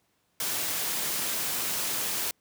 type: noise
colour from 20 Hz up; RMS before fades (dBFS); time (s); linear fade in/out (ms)
white; -30; 0.4-2.31; 2
effects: pink hiss -71 dBFS RMS until 2.4 s + high-pass 100 Hz 12 dB/octave